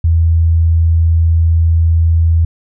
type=tone; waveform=sine; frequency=82.41 Hz; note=E2; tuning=in tune; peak=-7 dBFS; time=0.04-2.45 s; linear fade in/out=5 ms; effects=none